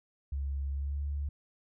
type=tone with pitch glide; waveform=sine; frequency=69.3 to 71.66 Hz; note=C#2 to D2; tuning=0 to -42 cents; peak=-31 dBFS; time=0.32-1.29 s; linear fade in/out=5 ms; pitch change=+58 cents; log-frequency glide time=0.73-1.02 s; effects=none